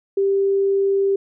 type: tone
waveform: sine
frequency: 393.4 Hz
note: G4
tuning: 6 cents sharp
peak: -15 dBFS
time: 0.17-1.16 s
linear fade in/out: 5 ms
effects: none